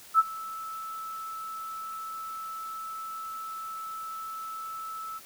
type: tone with ADSR envelope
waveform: sine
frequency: 1312 Hz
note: E6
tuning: 9 cents flat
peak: -14 dBFS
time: 0.14-5.2 s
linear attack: 50 ms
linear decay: 32 ms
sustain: -21 dB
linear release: 31 ms
effects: white hiss -50 dBFS RMS until 5.25 s